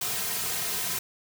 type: noise with comb filter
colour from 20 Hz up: white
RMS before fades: -30 dBFS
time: 0.01-0.99 s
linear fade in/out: 5 ms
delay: 3.5 ms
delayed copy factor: -0.85
effects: none